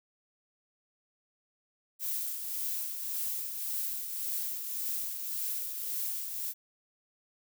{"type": "noise with tremolo", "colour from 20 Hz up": "violet", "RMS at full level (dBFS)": -33, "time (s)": [1.99, 6.54], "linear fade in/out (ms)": 50, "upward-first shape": "triangle", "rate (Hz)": 1.8, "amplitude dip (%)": 50, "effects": []}